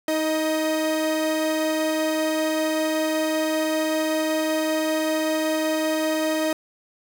45% pulse tone pair together, 315.1 / 625 Hz, D#4 / D#5, +22 / +8 cents, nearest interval octave, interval 1186 cents, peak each -24 dBFS, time 0.08-6.53 s, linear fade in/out 2 ms, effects none

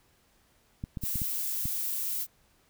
clicks, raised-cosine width 5 ms, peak -22 dBFS, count 6, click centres 0.839 / 0.972 / 1.037 / 1.157 / 1.218 / 1.656 s
violet noise, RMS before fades -32 dBFS, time 1.01-2.27 s, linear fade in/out 50 ms
effects pink hiss -66 dBFS RMS until 2.69 s

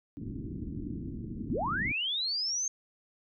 white low-pass noise, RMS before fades -38 dBFS, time 0.17-1.92 s, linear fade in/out 0 ms, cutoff 320 Hz, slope 48 dB/octave
sine linear sweep, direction up, 127.6 to 6440 Hz, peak -29 dBFS, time 1.5-2.68 s, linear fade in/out 2 ms
effects none

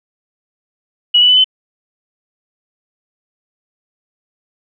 sine tone with pitch steps, 2921 / 2962 / 3003 / 3045 Hz, F#7 / F#7 / F#7 / F#7, -23 / +1 / +25 / +49 cents, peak -6 dBFS, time 1.14-1.444 s, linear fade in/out 10 ms, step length 76 ms, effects none

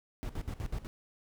brown noise with tremolo, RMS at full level -36 dBFS, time 0.23-0.87 s, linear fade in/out 0 ms, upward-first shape square, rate 8.1 Hz, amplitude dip 80%, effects none

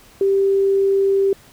sine tone, 392 Hz, G4, in tune, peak -13 dBFS, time 0.21-1.33 s, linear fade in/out 2 ms, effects pink hiss -48 dBFS RMS until 1.52 s

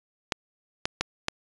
clicks, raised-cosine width 0.2 ms, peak -7 dBFS, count 4, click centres 0.322 / 0.855 / 1.01 / 1.284 s, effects resampled to 22050 Hz

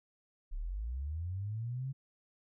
sine linear sweep, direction up, 31.07 to 137.5 Hz, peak -35 dBFS, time 0.51-1.93 s, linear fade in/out 20 ms, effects none

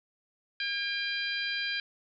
harmonic tone with a mistuned harmonic, 798 Hz, G5, 31 cents sharp, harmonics 2 / 3 / 4 / 5 / 6, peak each -34 / -36 / -37 / -38 / -39 dBFS, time 0.6-1.8 s, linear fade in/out 2 ms, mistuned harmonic 2, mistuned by +24 cents, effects none

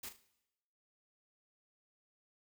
white noise with echo, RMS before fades -45 dBFS, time 0.03-0.09 s, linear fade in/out 5 ms, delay 38 ms, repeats 3, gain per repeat -10 dB, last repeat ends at 0.204 s, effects noise-tail reverb RT60 0.9 s tail -17 dB re dry

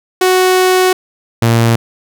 sawtooth tone pair in turn, 370 / 115.67 Hz, F#4 / A#2, 0 / -13 cents, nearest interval octave + minor sixth, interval 2013 cents, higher first, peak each -4 dBFS, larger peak neither, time 0.21-0.93 / 1.42-1.76 s, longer first, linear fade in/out 5 ms, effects none

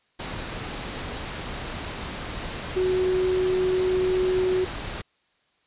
sine tone in noise, 370 Hz, F#4, in tune, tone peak -20 dBFS, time 2.76-4.65 s, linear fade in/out 10 ms, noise pink, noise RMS -33 dBFS, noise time 0.19-5.02 s, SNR +10 dB, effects white hiss -67 dBFS RMS until 5.66 s + resampled to 8000 Hz

